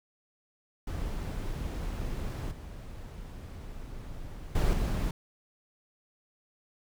brown noise with level steps, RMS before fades -34 / -42 / -25 / -29 dBFS, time 0.87-5.11 s, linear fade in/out 5 ms, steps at 2.51 / 4.55 / 4.73 s, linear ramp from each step 5 ms, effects none

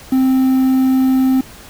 triangle tone with quantisation, 261.6 Hz, C4, in tune, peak -8 dBFS, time 0.12-1.41 s, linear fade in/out 5 ms, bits 6, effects pink hiss -38 dBFS RMS until 1.69 s

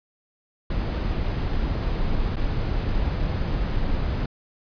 brown noise with dropouts, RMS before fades -24 dBFS, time 0.7-4.26 s, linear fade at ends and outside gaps 5 ms, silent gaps 2.359-2.366 s, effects resampled to 11025 Hz

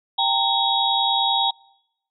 sine tone cluster, 788 / 918 / 3362 / 3784 Hz, G5 / A#5 / G#7 / A#7, +9 / -27 / +20 / +25 cents, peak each -23 dBFS, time 0.18-1.51 s, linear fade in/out 10 ms, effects noise-tail reverb RT60 0.9 s tail -26 dB re dry

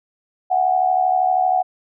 sine tone with amplitude modulation, 740 Hz, F#5, in tune, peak -11 dBFS, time 0.5-1.63 s, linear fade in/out 20 ms, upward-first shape sine, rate 72.7 Hz, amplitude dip 70%, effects none

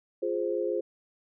sine chord, F minor, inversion none, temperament equal, 349.2 / 415.3 / 523.3 Hz, F4 / Ab4 / C5, 0 / 0 / 0 cents, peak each -31 dBFS, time 0.22-0.81 s, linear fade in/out 10 ms, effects none

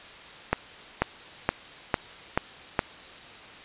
accelerating click train, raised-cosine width 0.5 ms, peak -6 dBFS, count 6, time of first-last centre 0.53-2.792 s, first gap 490 ms, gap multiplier 0.96, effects white hiss -45 dBFS RMS until 3.64 s + resampled to 8000 Hz

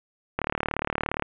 click train, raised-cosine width 0.5 ms, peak -10 dBFS, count 32, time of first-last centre 0.39-1.223 s, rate 37.2 Hz, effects resampled to 8000 Hz + 8-bit

